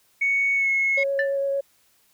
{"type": "tone with pitch glide", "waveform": "sine", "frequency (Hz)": [2223, 2177], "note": ["C#7", "C#7"], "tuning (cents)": [4, -32], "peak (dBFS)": -18, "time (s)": [0.21, 1.04], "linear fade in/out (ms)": 10, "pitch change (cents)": -36, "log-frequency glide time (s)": [0.55, 0.69]}
{"type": "tone with vibrato", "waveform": "sine", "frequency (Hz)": 553, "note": "C#5", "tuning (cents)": -4, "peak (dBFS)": -21, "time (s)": [0.97, 1.61], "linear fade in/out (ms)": 10, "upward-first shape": "triangle", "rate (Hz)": 8.8, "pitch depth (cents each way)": 10}
{"type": "tone with exponential decay", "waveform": "sine", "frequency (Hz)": 1763, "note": "A6", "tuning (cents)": 3, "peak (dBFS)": -17, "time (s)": [1.19, 1.37], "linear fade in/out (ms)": 2, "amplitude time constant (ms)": 38}
{"effects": ["tanh soft clip ceiling -13 dBFS", "white hiss -62 dBFS RMS until 2.13 s"]}